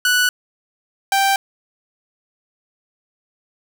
sawtooth tone pair in turn, 1480 / 784 Hz, F#6 / G5, 0 / 0 cents, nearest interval major seventh, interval 1100 cents, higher first, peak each -10 dBFS, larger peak neither, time 0.05-0.29 / 1.12-1.36 s, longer neither, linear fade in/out 2 ms, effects none

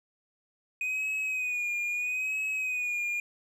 triangle tone with vibrato, 2489 Hz, D#7, in tune, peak -27 dBFS, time 0.81-3.2 s, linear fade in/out 2 ms, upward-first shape sine, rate 0.77 Hz, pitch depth 52 cents each way, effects none

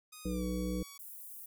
5% pulse tone with pitch glide, 1243 to 1126.7 Hz, D#6 to C#6, -2 to +28 cents, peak -37 dBFS, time 0.12-0.98 s, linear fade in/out 10 ms, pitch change -170 cents, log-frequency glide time 0.27-0.45 s
harmonic tone, 61.5 Hz, B1, 7 cents flat, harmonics 1 / 3 / 5 / 7 / 8, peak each -38 / -36 / -39 / -50 / -41 dBFS, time 0.25-0.83 s, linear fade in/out 5 ms
white high-pass noise, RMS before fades -48 dBFS, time 0.99-1.46 s, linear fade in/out 5 ms, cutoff 9900 Hz, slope 24 dB/octave
effects none

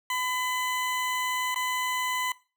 20% pulse tone with dropouts, 1007 Hz, B5, 33 cents sharp, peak -22 dBFS, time 0.1-2.32 s, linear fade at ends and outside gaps 2 ms, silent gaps 1.545-1.559 s, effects noise-tail reverb RT60 0.3 s tail -18 dB re dry

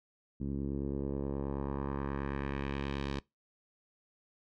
10% pulse tone with low-pass filter sweep, 69.3 Hz, C#2, in tune, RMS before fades -36 dBFS, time 0.4-3.2 s, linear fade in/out 10 ms, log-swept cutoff 240 to 4400 Hz, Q 1.4, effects noise-tail reverb RT60 0.2 s tail -23 dB re dry

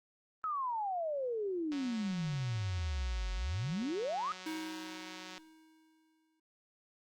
sine exponential two-way sweep, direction down then up, 1309 to 45.09 to 1309 Hz, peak -33 dBFS, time 0.44-4.32 s, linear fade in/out 0 ms, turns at 3.34 s
click train, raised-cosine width 0.2 ms, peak -30 dBFS, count 678, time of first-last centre 1.72-5.379 s, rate 185 Hz
square tone with exponential decay, 317.4 Hz, D#4, 35 cents sharp, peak -37 dBFS, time 4.46-6.4 s, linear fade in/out 5 ms, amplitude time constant 420 ms
effects noise-tail reverb RT60 0.9 s tail -25 dB re dry + Opus 32 kbps

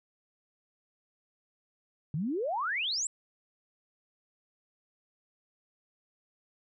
sine exponential sweep, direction up, 138 to 8000 Hz, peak -29 dBFS, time 2.14-3.07 s, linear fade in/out 2 ms, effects none

